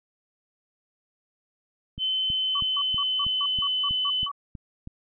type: tone with pitch glide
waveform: sine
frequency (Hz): 3058 to 3023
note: G7 to F#7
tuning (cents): -44 to +36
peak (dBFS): -23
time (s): 1.98-4.29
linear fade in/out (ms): 50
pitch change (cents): -20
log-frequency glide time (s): 2.25-3.91
type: click train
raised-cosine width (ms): 5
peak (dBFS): -25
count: 10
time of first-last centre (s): 1.98-4.874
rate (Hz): 3.11
type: tone bursts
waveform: sine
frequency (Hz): 1137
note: C#6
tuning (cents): +44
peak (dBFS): -29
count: 9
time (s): 2.55-4.316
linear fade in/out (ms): 5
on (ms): 54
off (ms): 160
effects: none